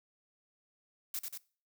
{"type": "noise with echo", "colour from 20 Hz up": "blue", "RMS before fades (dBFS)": -37, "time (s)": [1.14, 1.19], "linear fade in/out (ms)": 2, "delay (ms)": 93, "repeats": 2, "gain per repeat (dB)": -3, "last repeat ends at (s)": 1.376, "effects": ["noise-tail reverb RT60 0.4 s tail -21 dB re dry"]}